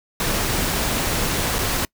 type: noise with dropouts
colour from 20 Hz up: pink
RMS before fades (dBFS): -22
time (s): 0.2-1.85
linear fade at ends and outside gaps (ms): 1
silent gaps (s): 1.584-1.588
effects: noise-tail reverb RT60 0.1 s tail -26 dB re dry